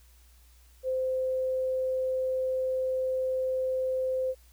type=tone; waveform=sine; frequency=518 Hz; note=C5; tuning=17 cents flat; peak=-26 dBFS; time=0.83-4.35 s; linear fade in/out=50 ms; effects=added 60 Hz sine -55 dBFS peak until 4.52 s + white hiss -63 dBFS RMS until 4.52 s